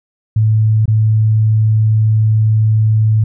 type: tone with dropouts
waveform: sine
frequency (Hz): 109.1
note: A2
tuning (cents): -14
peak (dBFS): -8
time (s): 0.36-3.24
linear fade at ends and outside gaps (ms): 5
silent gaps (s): 0.857-0.879
effects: none